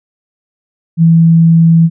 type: tone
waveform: sine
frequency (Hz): 165.1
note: E3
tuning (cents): +3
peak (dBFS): -3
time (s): 0.97-1.9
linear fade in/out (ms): 50
effects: none